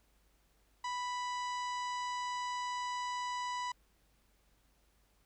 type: harmonic tone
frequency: 987.8 Hz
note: B5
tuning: in tune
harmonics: 1 / 2 / 3 / 4 / 5 / 6 / 7 / 8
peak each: -36 / -45 / -50 / -51 / -53 / -56 / -56 / -58 dBFS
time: 0.84-3.72 s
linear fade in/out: 5 ms
effects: added 50 Hz sine -70 dBFS peak until 5.25 s + pink hiss -73 dBFS RMS until 5.25 s